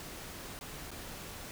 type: noise with dropouts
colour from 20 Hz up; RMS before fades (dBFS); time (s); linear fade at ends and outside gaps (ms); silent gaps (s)
pink; -45; 0-1.51; 0; 0.59-0.611 / 0.907-0.915
effects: none